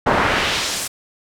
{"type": "noise with band-pass filter sweep", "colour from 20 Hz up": "brown", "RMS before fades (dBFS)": -19, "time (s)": [0.06, 0.88], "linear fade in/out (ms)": 10, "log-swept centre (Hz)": [870, 10000], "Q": 1.1, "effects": []}